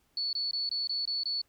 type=tone bursts; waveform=sine; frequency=4435 Hz; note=C#8; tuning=in tune; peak=-29 dBFS; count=7; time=0.17-1.416 s; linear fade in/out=2 ms; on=160 ms; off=21 ms; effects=pink hiss -71 dBFS RMS until 1.48 s